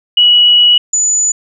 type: tone pair in turn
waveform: sine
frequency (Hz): 2927 / 6962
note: F#7 / A8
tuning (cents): -19 / -19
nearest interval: octave + minor third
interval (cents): 1500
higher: second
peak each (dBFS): -4 / -9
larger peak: first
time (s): 0.17-0.78 / 0.93-1.32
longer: first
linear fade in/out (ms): 5
effects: none